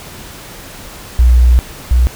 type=tone pair in turn; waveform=sine; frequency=61 / 61.64 Hz; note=B1 / B1; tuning=-21 / -3 cents; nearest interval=unison; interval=18 cents; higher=second; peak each=-4 / -6 dBFS; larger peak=first; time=1.19-1.59 / 1.91-2.07 s; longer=first; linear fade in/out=0 ms; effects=pink hiss -32 dBFS RMS until 2.15 s